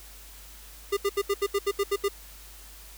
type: tone bursts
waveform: square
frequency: 401.1 Hz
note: G4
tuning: 40 cents sharp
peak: -23 dBFS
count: 10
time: 0.92-2.086 s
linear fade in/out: 10 ms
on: 50 ms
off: 74 ms
effects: added 50 Hz sine -48 dBFS peak until 2.97 s + white hiss -49 dBFS RMS until 2.97 s